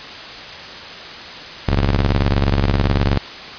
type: ring-modulated tone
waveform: sawtooth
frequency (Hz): 69.3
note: C#2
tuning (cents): 0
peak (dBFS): -7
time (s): 1.68-3.18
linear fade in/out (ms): 5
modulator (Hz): 25.3
effects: white hiss -32 dBFS RMS until 3.58 s + resampled to 11025 Hz